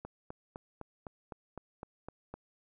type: click train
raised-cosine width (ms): 1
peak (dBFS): -28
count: 10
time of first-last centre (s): 0.05-2.34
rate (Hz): 3.93
effects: none